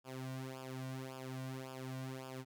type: tone with flanger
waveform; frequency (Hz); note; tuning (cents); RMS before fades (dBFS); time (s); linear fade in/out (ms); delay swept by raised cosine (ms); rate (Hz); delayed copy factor
sawtooth; 130.81; C3; 0; -45; 0.04-2.45; 50; 0.49 to 2.39; 1.8; -0.85
effects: none